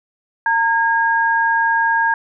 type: tone pair together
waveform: sine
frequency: 915 / 1630 Hz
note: A#5 / G#6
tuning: -32 / -33 cents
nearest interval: minor seventh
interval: 999 cents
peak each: -16 dBFS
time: 0.46-2.14 s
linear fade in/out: 2 ms
effects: none